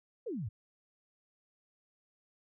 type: exponential sweep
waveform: sine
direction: down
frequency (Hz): 530 to 89.4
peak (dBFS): -35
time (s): 0.26-0.49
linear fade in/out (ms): 10
effects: none